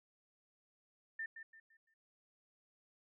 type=tone with echo; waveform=sine; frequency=1795 Hz; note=A6; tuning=34 cents sharp; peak=-39 dBFS; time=1.19-1.26 s; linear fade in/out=5 ms; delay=170 ms; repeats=4; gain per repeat=-9 dB; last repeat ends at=1.94 s; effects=none